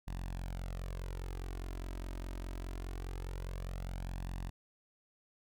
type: tone with flanger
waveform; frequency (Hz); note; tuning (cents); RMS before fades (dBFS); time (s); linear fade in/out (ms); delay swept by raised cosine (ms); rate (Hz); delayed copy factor
sawtooth; 44.88; F1; +48; -41; 0.07-4.5; 10; 1.1 to 3.2; 0.23; +0.6
effects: none